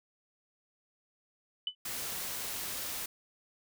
sine tone with exponential decay, 3000 Hz, F#7, 23 cents sharp, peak -27 dBFS, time 1.67-1.75 s, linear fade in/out 2 ms, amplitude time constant 17 ms
white noise, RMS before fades -38 dBFS, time 1.85-3.06 s, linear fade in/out 5 ms
effects none

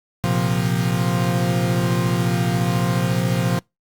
40% pulse chord, Bb suspended second, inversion none, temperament equal, 116.54 / 130.81 / 174.61 Hz, Bb2 / C3 / F3, 0 / 0 / 0 cents, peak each -22 / -22 / -20 dBFS, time 0.24-3.59 s, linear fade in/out 0 ms, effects noise-tail reverb RT60 0.2 s tail -26 dB re dry + Opus 48 kbps

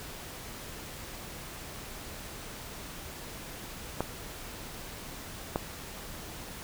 clicks, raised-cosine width 1 ms, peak -14 dBFS, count 2, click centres 4.006 / 5.559 s, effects pink hiss -43 dBFS RMS until 6.63 s

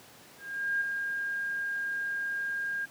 sine tone with ADSR envelope, 1614 Hz, G#6, 50 cents flat, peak -25 dBFS, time 0.38-2.86 s, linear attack 430 ms, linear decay 11 ms, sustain -5 dB, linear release 18 ms, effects pink hiss -53 dBFS RMS until 2.9 s + high-pass 150 Hz 12 dB/octave

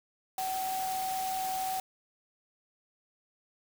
sine tone in noise, 757 Hz, F#5, 39 cents sharp, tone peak -31 dBFS, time 0.38-1.8 s, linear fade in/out 2 ms, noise white, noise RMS -40 dBFS, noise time 0.38-1.8 s, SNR +6 dB, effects none

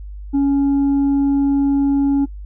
triangle tone with tanh clipping, 279 Hz, C#4, 11 cents sharp, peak -13 dBFS, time 0.33-2.26 s, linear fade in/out 20 ms, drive 7 dB, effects noise-tail reverb RT60 0.1 s tail -21 dB re dry + added 50 Hz sine -29 dBFS peak until 2.45 s

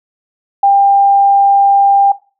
sine tone, 796 Hz, G5, 26 cents sharp, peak -5 dBFS, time 0.63-2.12 s, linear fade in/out 5 ms, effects noise-tail reverb RT60 0.3 s tail -17 dB re dry

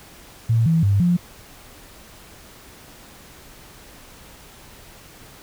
sine tone with pitch steps, 114.1 / 163.5 / 100 / 175.4 Hz, A#2 / E3 / G2 / F3, -37 / -14 / +35 / +8 cents, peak -14 dBFS, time 0.49-1.17 s, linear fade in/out 10 ms, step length 170 ms, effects pink hiss -45 dBFS RMS until 5.42 s

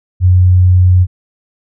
sine tone, 91 Hz, F#2, 28 cents flat, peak -4 dBFS, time 0.2-1.07 s, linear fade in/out 50 ms, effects none

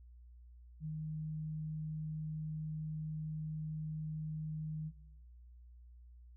sine tone, 155.56 Hz, D#3, in tune, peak -38 dBFS, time 0.8-4.92 s, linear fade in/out 50 ms, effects noise-tail reverb RT60 1.0 s tail -17 dB re dry + added 60 Hz sine -54 dBFS peak until 6.36 s

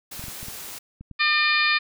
white noise, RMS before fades -37 dBFS, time 0.11-0.79 s, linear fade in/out 10 ms
clicks, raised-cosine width 5 ms, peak -27 dBFS, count 7, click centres 0.195 / 0.24 / 0.283 / 0.43 / 0.484 / 1.01 / 1.113 s
harmonic tone, 603 Hz, D5, 46 cents sharp, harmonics 2 / 3 / 4 / 5 / 6 / 7 / 8, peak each -26 / -23 / -22 / -34 / -28 / -29 / -30 dBFS, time 1.19-1.79 s, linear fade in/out 20 ms
effects none

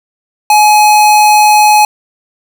square tone, 844 Hz, G#5, 28 cents sharp, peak -4 dBFS, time 0.5-1.85 s, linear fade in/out 2 ms, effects none

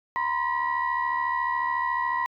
sine tone cluster, 955 / 1029 / 1927 Hz, A#5 / C6 / B6, +42 / -29 / -43 cents, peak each -28 / -26 / -29 dBFS, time 0.16-2.26 s, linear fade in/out 0 ms, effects tanh soft clip ceiling -16 dBFS

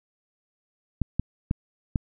clicks, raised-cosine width 5 ms, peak -11 dBFS, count 4, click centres 1.017 / 1.196 / 1.511 / 1.958 s, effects none

